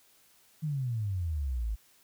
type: exponential sweep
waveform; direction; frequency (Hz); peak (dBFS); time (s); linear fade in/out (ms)
sine; down; 160 to 50.7; -29; 0.62-1.76; 20
effects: white hiss -63 dBFS RMS until 2.03 s